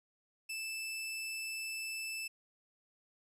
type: tone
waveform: sawtooth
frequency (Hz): 2637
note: E7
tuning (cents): 0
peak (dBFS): -35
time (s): 0.49-2.28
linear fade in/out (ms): 10
effects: resampled to 32000 Hz + 12-bit